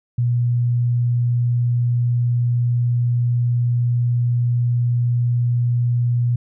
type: tone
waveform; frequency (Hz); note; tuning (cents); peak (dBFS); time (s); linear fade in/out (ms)
sine; 120.8; B2; -38; -15; 0.18-6.36; 5
effects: none